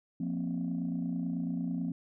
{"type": "chord", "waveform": "sine", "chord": "F suspended fourth", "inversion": "none", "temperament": "just", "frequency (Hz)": [174.61, 232.8, 261.9], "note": ["F3", "Bb3", "C4"], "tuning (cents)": [0, -2, 2], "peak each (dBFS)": [-33, -36, -34], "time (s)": [0.2, 1.92], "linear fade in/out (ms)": 5, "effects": ["tanh soft clip ceiling -25 dBFS"]}